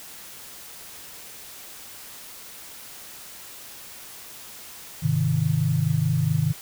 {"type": "chord", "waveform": "sine", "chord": "Ab major", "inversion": "none", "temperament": "equal", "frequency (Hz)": [103.83, 130.81, 155.56], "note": ["Ab2", "C3", "Eb3"], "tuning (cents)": [0, 0, 0], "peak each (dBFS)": [-27, -24, -22], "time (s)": [5.02, 6.53], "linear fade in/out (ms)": 20, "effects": ["white hiss -42 dBFS RMS until 6.61 s"]}